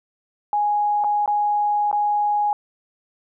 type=tone with dropouts; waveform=sine; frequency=830 Hz; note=G#5; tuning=1 cent flat; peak=-17 dBFS; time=0.53-2.53 s; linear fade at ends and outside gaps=1 ms; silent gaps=1.039-1.044 / 1.26-1.277 / 1.914-1.928 s; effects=none